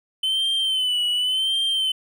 triangle tone with vibrato, 3050 Hz, G7, 48 cents flat, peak -18 dBFS, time 0.23-1.92 s, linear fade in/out 5 ms, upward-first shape sine, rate 0.9 Hz, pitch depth 67 cents each way, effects none

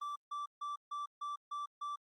triangle tone bursts, 1166 Hz, D6, 13 cents flat, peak -36 dBFS, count 7, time 0.01-1.96 s, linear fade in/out 10 ms, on 150 ms, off 150 ms, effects Opus 24 kbps

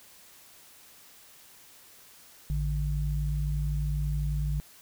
sine tone pair together, 55 / 146.83 Hz, A1 / D3, 0 / 0 cents, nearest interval octave + perfect fourth, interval 1700 cents, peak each -28 / -30 dBFS, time 2.5-4.6 s, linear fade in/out 0 ms, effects white hiss -54 dBFS RMS until 4.81 s

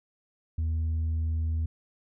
sine tone with tanh clipping, 80.4 Hz, E2, 43 cents flat, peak -26 dBFS, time 0.58-1.66 s, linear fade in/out 5 ms, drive 2 dB, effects none

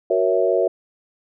sine chord, F# dominant seventh, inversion none, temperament equal with one note detuned, 370 / 468.3 / 554.4 / 659.3 Hz, F#4 / A#4 / C#5 / E5, 0 / +8 / 0 / 0 cents, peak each -21 dBFS, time 0.1-0.68 s, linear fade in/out 5 ms, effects none

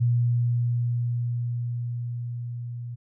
sine tone with level ramp, 120 Hz, B2, 49 cents flat, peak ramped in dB -18 to -32 dBFS, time 0-2.96 s, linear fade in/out 20 ms, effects none

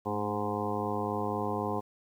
harmonic tone with a mistuned harmonic, 103.83 Hz, G#2, in tune, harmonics 1 / 2 / 3 / 4 / 5 / 7 / 8 / 9 / 10, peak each -39 / -37 / -39 / -36 / -38 / -38 / -39 / -40 / -38 dBFS, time 0.05-1.81 s, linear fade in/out 20 ms, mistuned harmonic 2, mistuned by +47 cents, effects 10-bit

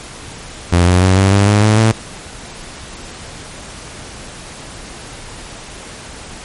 sawtooth tone with pitch steps, 87.31 / 90.39 / 93.58 / 96.88 / 100.29 / 103.83 / 107.49 / 111.28 Hz, F2 / F#2 / F#2 / G2 / G2 / G#2 / A2 / A2, 0 / -40 / +20 / -20 / +40 / 0 / -40 / +20 cents, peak -4 dBFS, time 0.72-1.92 s, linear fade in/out 10 ms, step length 150 ms, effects pink hiss -32 dBFS RMS until 6.44 s + MP3 48 kbps

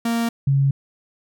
45% pulse / sine tone pair in turn, 232 / 137.95 Hz, A#3 / C#3, -8 / -8 cents, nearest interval major sixth, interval 900 cents, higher first, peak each -19 / -14 dBFS, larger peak second, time 0.05-0.29 / 0.47-0.71 s, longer neither, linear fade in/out 5 ms, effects none

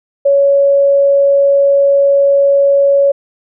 sine tone, 559 Hz, C#5, 14 cents sharp, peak -6 dBFS, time 0.25-3.12 s, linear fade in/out 10 ms, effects none

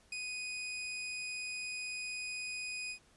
sawtooth tone with ADSR envelope, 2489 Hz, D#7, in tune, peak -33 dBFS, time 0.12-2.99 s, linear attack 5 ms, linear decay 12 ms, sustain -2 dB, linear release 84 ms, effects pink hiss -66 dBFS RMS until 3.16 s + resampled to 24000 Hz

